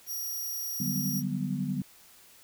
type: tone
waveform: 10% pulse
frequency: 5690 Hz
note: F8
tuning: 31 cents sharp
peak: -27 dBFS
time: 0.06-1.23 s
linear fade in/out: 50 ms
type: chord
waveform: sine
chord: G major seventh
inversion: second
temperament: equal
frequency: 146.83 / 185 / 196 / 246.9 Hz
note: D3 / F#3 / G3 / B3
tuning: 0 / 0 / 0 / 0 cents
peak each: -34 dBFS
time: 0.8-1.82 s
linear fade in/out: 5 ms
effects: white hiss -56 dBFS RMS until 2.43 s